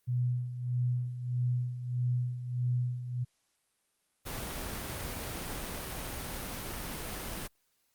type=tone with tremolo; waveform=sine; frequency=123.47 Hz; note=B2; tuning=in tune; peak=-26 dBFS; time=0.07-3.25 s; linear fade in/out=20 ms; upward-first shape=sine; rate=1.6 Hz; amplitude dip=70%
type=noise; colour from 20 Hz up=pink; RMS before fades=-38 dBFS; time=4.25-7.48 s; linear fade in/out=20 ms
effects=white hiss -75 dBFS RMS until 7.94 s + Opus 32 kbps